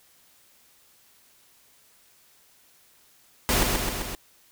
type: noise with echo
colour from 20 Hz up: pink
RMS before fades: -22 dBFS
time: 3.49-3.63 s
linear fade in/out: 0 ms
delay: 130 ms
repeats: 4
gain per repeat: -3 dB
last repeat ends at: 4.15 s
effects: white hiss -59 dBFS RMS until 4.51 s